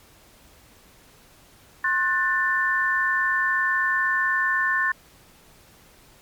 sine chord, F# diminished, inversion second, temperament just, 1065.6 / 1480 / 1776 Hz, C6 / F#6 / A6, +31 / 0 / +16 cents, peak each -26 / -27 / -21 dBFS, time 1.84-4.92 s, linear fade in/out 5 ms, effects pink hiss -53 dBFS RMS until 6.21 s + MP3 96 kbps

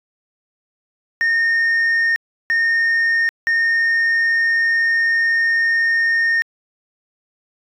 sine tone bursts at uneven times, 1834 Hz, A#6, 29 cents flat, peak -11 dBFS, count 3, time 1.21-2.16 / 2.5-3.29 / 3.47-6.42 s, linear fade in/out 0 ms, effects tanh soft clip ceiling -13 dBFS

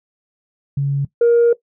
sine tone pair in turn, 140 / 470.9 Hz, C#3 / A#4, +18 / +18 cents, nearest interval octave + major sixth, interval 2100 cents, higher second, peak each -15 / -7 dBFS, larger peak second, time 0.77-1.05 / 1.21-1.53 s, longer second, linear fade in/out 5 ms, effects noise-tail reverb RT60 0.1 s tail -18 dB re dry + tanh soft clip ceiling -7 dBFS

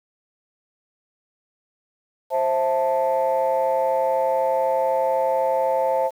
sine chord, A minor, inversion first, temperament just, 528 / 660 / 880 Hz, C5 / E5 / A5, +16 / +2 / 0 cents, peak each -20 / -23 / -22 dBFS, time 2.3-6.11 s, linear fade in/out 50 ms, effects tanh soft clip ceiling -12 dBFS + 8-bit

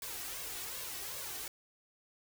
white noise with flanger, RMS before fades -42 dBFS, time 0.02-1.48 s, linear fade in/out 2 ms, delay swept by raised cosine 1.8 to 2.69 ms, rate 2.6 Hz, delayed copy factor +0.6, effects none

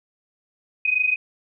sine tone pair together, 2487 / 2512 Hz, D#7 / D#7, -1 / +16 cents, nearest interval unison, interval 17 cents, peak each -22 / -20 dBFS, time 0.85-1.16 s, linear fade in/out 5 ms, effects none

